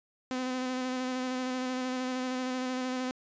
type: tone with vibrato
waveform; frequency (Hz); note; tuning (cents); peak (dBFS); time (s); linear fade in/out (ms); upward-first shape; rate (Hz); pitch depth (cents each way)
sawtooth; 255.3; C4; -42; -27; 0.31-3.11; 0; square; 13; 16
effects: resampled to 16000 Hz